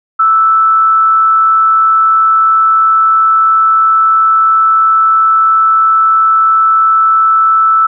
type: tone with frequency modulation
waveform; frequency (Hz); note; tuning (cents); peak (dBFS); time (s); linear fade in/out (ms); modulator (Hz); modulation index
sine; 1318.5; E6; 0; -5; 0.19-7.87; 10; 165; 0.21
effects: none